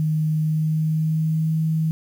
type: tone with pitch glide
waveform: sine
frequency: 155.56 to 159.29 Hz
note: D#3 to D#3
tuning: 0 to +41 cents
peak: -18 dBFS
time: 0-1.91 s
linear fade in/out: 0 ms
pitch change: +41 cents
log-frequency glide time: 0.39-1.57 s
effects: 8-bit